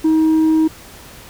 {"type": "tone with tanh clipping", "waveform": "triangle", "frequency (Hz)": 316.6, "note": "D#4", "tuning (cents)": 30, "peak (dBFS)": -11, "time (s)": [0.04, 0.68], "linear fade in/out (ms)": 10, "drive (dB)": 7, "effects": ["pink hiss -39 dBFS RMS until 1.29 s"]}